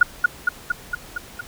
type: tone with echo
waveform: sine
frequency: 1437 Hz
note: F6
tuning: 49 cents sharp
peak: -7 dBFS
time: 0.01-0.03 s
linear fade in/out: 5 ms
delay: 230 ms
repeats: 6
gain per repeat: -3 dB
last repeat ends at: 1.41 s
effects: pink hiss -42 dBFS RMS until 1.47 s